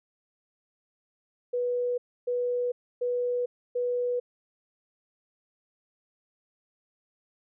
sine tone bursts, 490 Hz, B4, 14 cents flat, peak -25 dBFS, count 4, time 1.53-4.2 s, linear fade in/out 10 ms, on 450 ms, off 290 ms, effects none

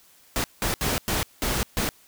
pink noise bursts at uneven times, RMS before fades -25 dBFS, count 6, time 0.36-0.44 / 0.62-0.74 / 0.81-0.98 / 1.08-1.23 / 1.42-1.63 / 1.77-1.89 s, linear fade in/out 0 ms, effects white hiss -56 dBFS RMS until 2.07 s

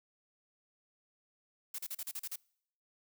blue noise bursts, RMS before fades -40 dBFS, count 8, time 1.74-2.359 s, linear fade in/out 5 ms, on 45 ms, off 37 ms, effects noise-tail reverb RT60 0.7 s tail -26 dB re dry

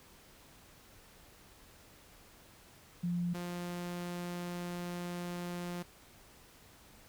sine / sawtooth tone pair in turn, 174.61 / 175.72 Hz, F3 / F3, 0 / +11 cents, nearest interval unison, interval 11 cents, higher second, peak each -31 / -34 dBFS, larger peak first, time 3.03-3.34 / 3.34-5.83 s, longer second, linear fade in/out 10 ms, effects pink hiss -59 dBFS RMS until 7.08 s

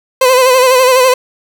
30% pulse tone with vibrato, 512 Hz, C5, 38 cents flat, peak -3 dBFS, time 0.21-1.14 s, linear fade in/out 5 ms, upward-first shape sine, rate 12 Hz, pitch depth 54 cents each way, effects 7-bit

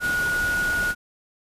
sine tone in noise, 1451 Hz, F#6, 34 cents flat, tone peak -21 dBFS, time 0-0.95 s, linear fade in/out 50 ms, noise pink, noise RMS -32 dBFS, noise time 0-0.95 s, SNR +8 dB, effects resampled to 32000 Hz

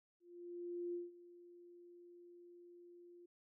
sine tone with ADSR envelope, 349.2 Hz, F4, in tune, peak -39 dBFS, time 0.2-3.26 s, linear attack 740 ms, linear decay 170 ms, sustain -18 dB, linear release 7 ms, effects none

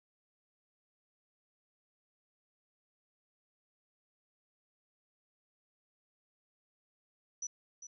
sine tone with echo, 5920 Hz, F#8, in tune, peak -36 dBFS, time 7.42-7.47 s, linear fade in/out 5 ms, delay 400 ms, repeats 1, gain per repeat -10 dB, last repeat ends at 7.87 s, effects none

